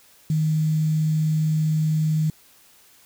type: tone with quantisation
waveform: sine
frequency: 155.9 Hz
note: D#3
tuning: 4 cents sharp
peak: -18 dBFS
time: 0.3-2.3 s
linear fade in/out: 2 ms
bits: 7
effects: white hiss -54 dBFS RMS until 3.05 s